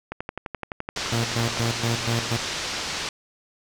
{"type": "click train", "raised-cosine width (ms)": 0.5, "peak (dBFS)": -15, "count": 19, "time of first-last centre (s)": [0.12, 1.658], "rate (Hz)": 11.7}
{"type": "low-pass noise", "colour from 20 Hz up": "white", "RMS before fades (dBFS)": -30, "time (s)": [0.96, 3.09], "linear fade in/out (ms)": 2, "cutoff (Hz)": 6000, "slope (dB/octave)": 24}
{"type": "tone with tremolo", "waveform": "sawtooth", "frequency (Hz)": 116.54, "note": "A#2", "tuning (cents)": 0, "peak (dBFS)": -18, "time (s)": [1.12, 2.37], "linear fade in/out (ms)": 5, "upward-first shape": "square", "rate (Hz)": 4.2, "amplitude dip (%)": 80}
{"effects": []}